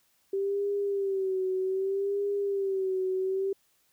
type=tone with vibrato; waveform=sine; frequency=388.8 Hz; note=G4; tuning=14 cents flat; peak=-26 dBFS; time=0.33-3.53 s; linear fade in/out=5 ms; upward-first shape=sine; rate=0.64 Hz; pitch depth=66 cents each way; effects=white hiss -69 dBFS RMS until 3.92 s